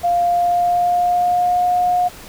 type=tone with pitch glide; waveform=sine; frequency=698.5 to 717.3 Hz; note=F5 to F5; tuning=0 to +46 cents; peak=-13 dBFS; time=0.03-2.09 s; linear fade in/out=20 ms; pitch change=+46 cents; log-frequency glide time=0.18-1.69 s; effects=pink hiss -38 dBFS RMS until 2.28 s